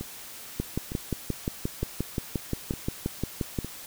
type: two click trains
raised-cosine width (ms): 3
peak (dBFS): -21 / -14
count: 5 / 18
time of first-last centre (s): 0.01-3.646 / 0.6-3.588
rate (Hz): 1.1 / 5.69
effects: white hiss -43 dBFS RMS until 3.86 s